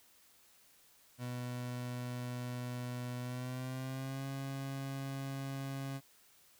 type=tone with pitch glide; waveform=30% pulse; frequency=123.47 to 136.21 Hz; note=B2 to C#3; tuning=0 to -30 cents; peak=-36 dBFS; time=1.18-6.01 s; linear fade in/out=50 ms; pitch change=+170 cents; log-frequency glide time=3.21-4.26 s; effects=white hiss -65 dBFS RMS until 6.59 s